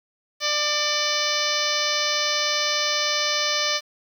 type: harmonic tone with a mistuned harmonic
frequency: 595 Hz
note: D5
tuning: 22 cents sharp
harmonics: 1 / 2 / 3 / 4 / 5 / 6 / 7 / 8 / 9 / 10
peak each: -30 / -30 / -30 / -30 / -30 / -30 / -30 / -30 / -30 / -30 dBFS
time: 0.4-3.81 s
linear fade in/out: 50 ms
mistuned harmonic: 4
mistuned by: -43 cents
effects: 8-bit